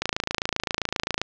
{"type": "click train", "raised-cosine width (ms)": 0.2, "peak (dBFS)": -6, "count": 34, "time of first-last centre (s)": [0.02, 1.216], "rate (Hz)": 27.6, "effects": ["low-pass 6000 Hz 12 dB/octave", "8-bit"]}